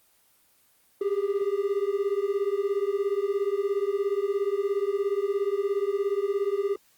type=beating tone pair; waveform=triangle; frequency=392 / 409 Hz; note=G4 / G#4; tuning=0 / -26 cents; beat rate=17 Hz; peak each=-25 dBFS; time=1.01-6.76 s; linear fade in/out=5 ms; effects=white hiss -63 dBFS RMS until 6.97 s + Opus 24 kbps